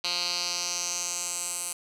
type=tone with band-pass filter sweep; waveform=10% pulse; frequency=175.9 Hz; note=F3; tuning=13 cents sharp; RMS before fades=-31 dBFS; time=0.04-1.73 s; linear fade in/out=5 ms; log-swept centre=4100 to 9100 Hz; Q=3.3; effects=none